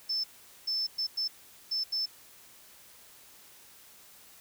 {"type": "tone bursts at uneven times", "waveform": "sine", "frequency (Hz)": 5280, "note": "E8", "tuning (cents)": 2, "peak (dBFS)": -28, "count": 6, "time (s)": [[0.09, 0.24], [0.67, 0.87], [0.98, 1.07], [1.17, 1.28], [1.71, 1.84], [1.92, 2.06]], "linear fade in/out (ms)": 10, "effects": ["white hiss -55 dBFS RMS until 4.4 s"]}